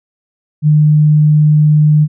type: tone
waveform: sine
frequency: 151.4 Hz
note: D#3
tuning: 47 cents flat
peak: -5 dBFS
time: 0.62-2.08 s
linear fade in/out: 50 ms
effects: none